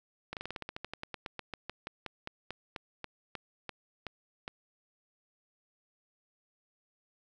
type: slowing click train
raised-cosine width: 0.3 ms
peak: -22 dBFS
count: 27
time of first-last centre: 0.33-4.479 s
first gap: 38 ms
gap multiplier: 1.1
effects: none

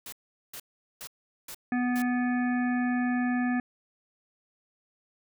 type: noise bursts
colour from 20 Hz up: white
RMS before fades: -41 dBFS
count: 5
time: 0.06-2.02 s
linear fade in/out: 2 ms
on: 64 ms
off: 410 ms
type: harmonic tone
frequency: 246.9 Hz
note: B3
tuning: in tune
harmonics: 1 / 3 / 5 / 7 / 9 / 10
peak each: -25 / -35 / -43 / -35 / -47 / -48 dBFS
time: 1.72-3.6 s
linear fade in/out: 2 ms
effects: none

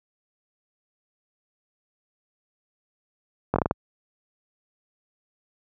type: slowing click train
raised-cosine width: 1 ms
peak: -7 dBFS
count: 6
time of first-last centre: 3.54-3.711 s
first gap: 20 ms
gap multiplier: 1.27
effects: high-pass 60 Hz 12 dB/octave

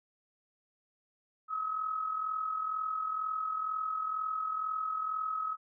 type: tone with amplitude modulation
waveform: sine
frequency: 1279 Hz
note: D#6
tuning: 47 cents sharp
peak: -29 dBFS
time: 1.48-5.57 s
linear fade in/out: 50 ms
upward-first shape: sine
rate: 42.1 Hz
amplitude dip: 55%
effects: none

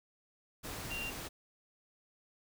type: tone in noise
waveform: sine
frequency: 2772 Hz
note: F7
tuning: 14 cents flat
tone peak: -38 dBFS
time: 0.9-1.11 s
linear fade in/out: 20 ms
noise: pink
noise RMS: -43 dBFS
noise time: 0.63-1.29 s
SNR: +2 dB
effects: none

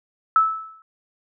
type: tone with exponential decay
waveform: sine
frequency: 1308 Hz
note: E6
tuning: 14 cents flat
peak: -10 dBFS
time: 0.36-0.82 s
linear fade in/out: 1 ms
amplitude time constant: 100 ms
effects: none

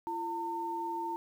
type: tone pair together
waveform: sine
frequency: 339.8 / 906.1 Hz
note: F4 / A#5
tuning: -47 / -49 cents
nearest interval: octave + perfect fourth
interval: 1698 cents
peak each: -39 / -34 dBFS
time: 0.07-1.16 s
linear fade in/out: 0 ms
effects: 10-bit

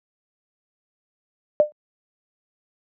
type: tone with exponential decay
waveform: sine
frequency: 600 Hz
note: D5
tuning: 37 cents sharp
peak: -8 dBFS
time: 1.6-1.72 s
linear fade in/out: 0 ms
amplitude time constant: 25 ms
effects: high-pass 150 Hz 12 dB/octave

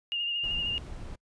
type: tone with vibrato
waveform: sine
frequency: 2824 Hz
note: F7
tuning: 19 cents sharp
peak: -28 dBFS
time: 0.12-0.78 s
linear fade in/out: 0 ms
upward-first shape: triangle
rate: 13 Hz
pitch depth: 33 cents each way
type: noise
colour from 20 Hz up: brown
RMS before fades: -40 dBFS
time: 0.43-1.16 s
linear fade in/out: 10 ms
effects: noise-tail reverb RT60 0.1 s tail -26 dB re dry + resampled to 22050 Hz

